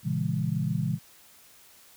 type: chord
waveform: sine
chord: A# half-diminished seventh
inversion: none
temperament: equal with one note detuned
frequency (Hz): 116.54 / 138.59 / 164.81 / 203.4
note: A#2 / C#3 / E3 / G#3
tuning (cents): 0 / 0 / 0 / -36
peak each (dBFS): -32 / -30 / -29 / -33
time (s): 0.03-0.99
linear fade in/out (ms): 50
effects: white hiss -55 dBFS RMS until 1.96 s